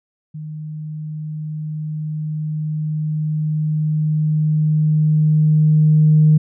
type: tone with level ramp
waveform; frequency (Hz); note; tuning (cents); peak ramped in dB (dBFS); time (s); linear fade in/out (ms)
sine; 153.9; D#3; -19; -27 to -7; 0.34-6.38; 10
effects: tanh soft clip ceiling -3 dBFS